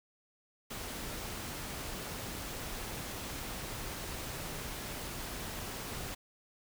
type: noise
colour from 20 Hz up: pink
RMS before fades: -41 dBFS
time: 0.7-6.15 s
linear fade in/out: 10 ms
effects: none